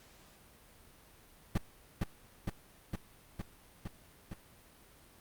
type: noise with echo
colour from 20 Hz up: brown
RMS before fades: -30 dBFS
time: 1.55-1.58 s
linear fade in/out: 5 ms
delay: 460 ms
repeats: 6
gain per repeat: -2 dB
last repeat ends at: 4.34 s
effects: pink hiss -60 dBFS RMS until 5.2 s + Opus 48 kbps